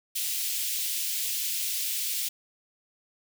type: high-pass noise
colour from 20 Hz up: white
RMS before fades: -30 dBFS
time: 0.15-2.29 s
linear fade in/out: 10 ms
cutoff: 2500 Hz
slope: 24 dB/octave
effects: none